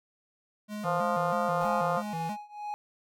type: tone with vibrato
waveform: square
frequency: 185 Hz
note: F#3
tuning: in tune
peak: -35 dBFS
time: 0.68-2.37 s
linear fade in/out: 50 ms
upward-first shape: square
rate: 3.1 Hz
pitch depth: 220 cents each way
type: harmonic tone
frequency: 175.3 Hz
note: F3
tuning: 7 cents sharp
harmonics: 3 / 4 / 5 / 6 / 7 / 8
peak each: -31 / -31 / -36 / -34 / -33 / -39 dBFS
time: 0.83-2.03 s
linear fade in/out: 50 ms
type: noise with exponential decay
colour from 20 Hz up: pink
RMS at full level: -48 dBFS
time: 1.61-2.17 s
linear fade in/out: 1 ms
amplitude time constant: 120 ms
type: tone with tremolo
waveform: triangle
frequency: 834 Hz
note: G#5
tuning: 7 cents sharp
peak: -29 dBFS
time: 1.61-2.74 s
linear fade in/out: 0 ms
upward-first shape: triangle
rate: 2 Hz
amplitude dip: 95%
effects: none